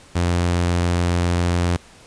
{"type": "tone", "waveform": "sawtooth", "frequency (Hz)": 87.31, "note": "F2", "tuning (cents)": 0, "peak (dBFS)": -13, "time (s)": [0.15, 1.77], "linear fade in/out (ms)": 10, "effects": ["pink hiss -47 dBFS RMS until 2.06 s", "resampled to 22050 Hz"]}